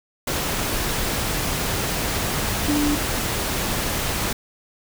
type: tone in noise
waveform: sine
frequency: 293.7 Hz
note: D4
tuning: in tune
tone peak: -19 dBFS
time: 2.68-2.95 s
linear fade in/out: 5 ms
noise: pink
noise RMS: -24 dBFS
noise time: 0.27-4.33 s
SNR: +2 dB
effects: none